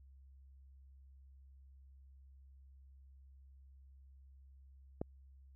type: click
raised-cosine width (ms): 2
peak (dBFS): -24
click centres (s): 5.015
effects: added 67 Hz sine -57 dBFS peak until 5.55 s